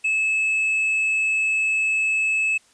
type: tone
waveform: triangle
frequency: 2600 Hz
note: E7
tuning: 24 cents flat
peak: -17 dBFS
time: 0.04-2.58 s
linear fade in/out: 10 ms
effects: white hiss -57 dBFS RMS until 2.73 s + resampled to 22050 Hz